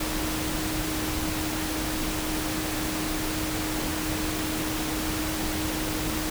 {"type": "tone in noise", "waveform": "sine", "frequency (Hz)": 311.1, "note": "D#4", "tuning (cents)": 0, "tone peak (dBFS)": -31, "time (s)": [0, 6.3], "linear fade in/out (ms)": 5, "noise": "pink", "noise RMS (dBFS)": -30, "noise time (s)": [0, 6.3], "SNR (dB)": -4, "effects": []}